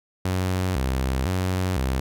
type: tone with vibrato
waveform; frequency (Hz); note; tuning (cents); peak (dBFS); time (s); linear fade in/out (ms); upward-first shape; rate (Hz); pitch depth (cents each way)
sawtooth; 77.8; D#2; 0; -18; 0.25-2; 5; square; 0.99; 300
effects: none